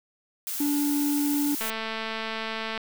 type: noise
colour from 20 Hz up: blue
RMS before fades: -32 dBFS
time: 0.47-1.7 s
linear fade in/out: 0 ms
type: tone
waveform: triangle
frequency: 289.4 Hz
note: D4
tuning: 25 cents flat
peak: -21 dBFS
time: 0.6-1.55 s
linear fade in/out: 5 ms
type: click train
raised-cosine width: 0.3 ms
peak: -16 dBFS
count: 260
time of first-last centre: 1.61-2.777 s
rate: 222 Hz
effects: none